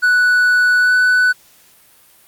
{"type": "tone with pitch glide", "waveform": "triangle", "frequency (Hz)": [1480, 1493.7], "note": ["F#6", "F#6"], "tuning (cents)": [0, 16], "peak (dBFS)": -8, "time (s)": [0.02, 1.33], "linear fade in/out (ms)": 20, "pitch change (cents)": 16, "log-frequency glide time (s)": [0.8, 0.94], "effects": ["white hiss -49 dBFS RMS until 2.27 s", "Opus 48 kbps"]}